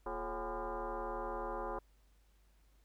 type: tone with frequency modulation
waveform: sine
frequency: 233.4 Hz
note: A#3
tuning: 2 cents sharp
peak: -37 dBFS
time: 0.06-1.79 s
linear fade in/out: 5 ms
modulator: 195 Hz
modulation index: 5.1
effects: added 50 Hz sine -65 dBFS peak until 2.84 s + pink hiss -75 dBFS RMS until 2.84 s